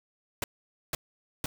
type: noise bursts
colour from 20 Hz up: pink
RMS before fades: -31 dBFS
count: 3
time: 0.42-1.46 s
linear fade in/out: 2 ms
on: 20 ms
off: 490 ms
effects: none